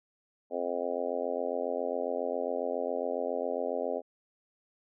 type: harmonic tone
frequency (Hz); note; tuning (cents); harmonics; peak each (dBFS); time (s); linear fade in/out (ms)
87.31; F2; 0; 3 / 4 / 5 / 6 / 7 / 8 / 9; -40 / -42 / -36 / -35 / -35 / -40 / -43; 0.5-4.02; 50
effects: none